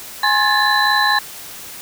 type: tone cluster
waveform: sine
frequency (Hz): 832 / 1063 / 1707 / 1771 / 4010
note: G#5 / C6 / G#6 / A6 / B7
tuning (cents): +3 / +27 / +47 / +11 / +26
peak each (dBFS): -19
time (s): 0.23-1.19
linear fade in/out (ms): 5
effects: white hiss -34 dBFS RMS until 1.81 s